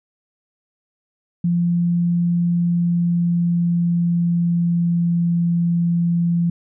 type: tone with pitch glide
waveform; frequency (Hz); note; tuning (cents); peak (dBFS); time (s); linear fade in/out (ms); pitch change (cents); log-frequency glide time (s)
sine; 172.8 to 171.01; F3 to F3; -18 to -36; -15; 1.44-6.5; 5; -18; 2.51-5.34
effects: none